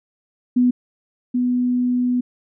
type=tone pair in turn; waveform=sine; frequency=247.6 / 247.6 Hz; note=B3 / B3; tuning=+5 / +5 cents; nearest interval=unison; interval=0 cents; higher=neither; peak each=-12 / -16 dBFS; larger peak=first; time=0.56-0.71 / 1.34-2.21 s; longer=second; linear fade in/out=10 ms; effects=none